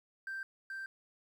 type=tone with echo; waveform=triangle; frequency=1568 Hz; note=G6; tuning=in tune; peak=-35 dBFS; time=0.27-0.43 s; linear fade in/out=2 ms; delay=430 ms; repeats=1; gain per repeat=-2 dB; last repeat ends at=0.86 s; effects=tanh soft clip ceiling -34 dBFS + 12-bit